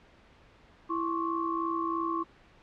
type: tone cluster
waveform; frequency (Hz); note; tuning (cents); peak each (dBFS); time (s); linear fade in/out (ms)
sine; 332.3 / 1069 / 1132; E4 / C6 / C#6; +14 / +37 / +36; -32 / -33 / -33; 0.89-2.24; 20
effects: pink hiss -58 dBFS RMS until 2.62 s + low-pass 3000 Hz 12 dB/octave